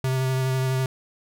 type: tone with vibrato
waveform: square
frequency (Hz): 130.81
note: C3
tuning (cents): 0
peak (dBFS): -22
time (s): 0.04-0.86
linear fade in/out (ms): 2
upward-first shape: sine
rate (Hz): 12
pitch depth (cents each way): 15
effects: none